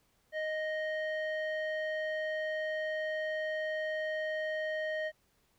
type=tone with low-pass filter; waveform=square; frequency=622.3 Hz; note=D#5; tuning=in tune; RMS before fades=-35 dBFS; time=0.32-5.12 s; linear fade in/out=50 ms; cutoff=2200 Hz; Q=2.3; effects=pink hiss -72 dBFS RMS until 5.58 s